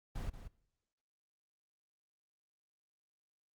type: noise with echo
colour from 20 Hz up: brown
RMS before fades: -39 dBFS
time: 0.15-0.3 s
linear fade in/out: 10 ms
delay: 180 ms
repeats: 1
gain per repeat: -10 dB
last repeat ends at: 0.48 s
effects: noise-tail reverb RT60 0.9 s tail -22 dB re dry + Opus 48 kbps